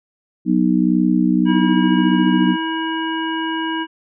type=chord; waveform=sine; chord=B major; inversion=second; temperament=just; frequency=185.21 / 246.9 / 308.7 Hz; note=F#3 / B3 / D#4; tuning=+2 / 0 / -14 cents; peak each=-17 dBFS; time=0.45-2.57 s; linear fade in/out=50 ms
type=harmonic tone; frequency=322.8 Hz; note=E4; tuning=36 cents flat; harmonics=1 / 3 / 5 / 7 / 9; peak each=-22 / -25 / -27 / -39 / -29 dBFS; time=1.45-3.87 s; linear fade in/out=50 ms
effects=none